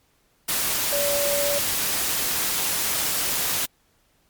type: tone in noise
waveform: sine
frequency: 573 Hz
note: D5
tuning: 43 cents flat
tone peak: -23 dBFS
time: 0.92-1.59 s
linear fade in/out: 10 ms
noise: white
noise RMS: -24 dBFS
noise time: 0.48-3.66 s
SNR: -2 dB
effects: pink hiss -64 dBFS RMS until 4.29 s + MP3 96 kbps